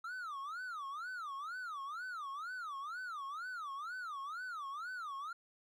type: tone with vibrato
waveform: triangle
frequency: 1283 Hz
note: E6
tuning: 47 cents flat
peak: -39 dBFS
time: 0.04-5.33 s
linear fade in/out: 5 ms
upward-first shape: sine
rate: 2.1 Hz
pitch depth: 290 cents each way
effects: none